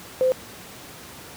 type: tone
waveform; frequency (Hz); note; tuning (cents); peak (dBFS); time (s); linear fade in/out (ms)
sine; 515; C5; -28; -16; 0.21-0.32; 0
effects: pink hiss -41 dBFS RMS until 1.36 s + high-pass 100 Hz 12 dB/octave